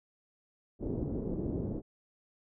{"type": "low-pass noise", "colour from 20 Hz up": "white", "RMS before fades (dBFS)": -35, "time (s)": [0.79, 1.82], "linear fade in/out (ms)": 50, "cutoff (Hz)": 390, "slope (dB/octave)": 24, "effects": []}